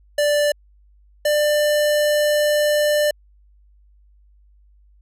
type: tone pair in turn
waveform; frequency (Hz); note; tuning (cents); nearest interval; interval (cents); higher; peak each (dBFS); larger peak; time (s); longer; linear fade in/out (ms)
square; 587.3 / 594.8; D5 / D5; 0 / +22; unison; 22; second; -16; neither; 0.18-0.52 / 1.25-3.11; second; 5
effects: added 50 Hz sine -50 dBFS peak until 5.01 s + resampled to 32000 Hz